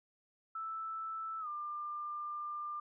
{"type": "tone with pitch glide", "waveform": "sine", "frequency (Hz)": [1318.5, 1195.2], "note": ["E6", "D6"], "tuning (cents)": [0, 30], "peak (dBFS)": -38, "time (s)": [0.55, 2.8], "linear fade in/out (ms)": 5, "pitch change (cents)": -170, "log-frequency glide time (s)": [1.4, 1.48], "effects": []}